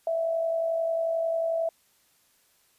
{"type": "tone with amplitude modulation", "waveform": "sine", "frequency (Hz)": 659.3, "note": "E5", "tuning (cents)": 0, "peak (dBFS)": -22, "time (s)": [0.07, 1.69], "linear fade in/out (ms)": 2, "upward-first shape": "sine", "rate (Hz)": 51.2, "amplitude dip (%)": 45, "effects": ["white hiss -65 dBFS RMS until 2.78 s", "resampled to 32000 Hz"]}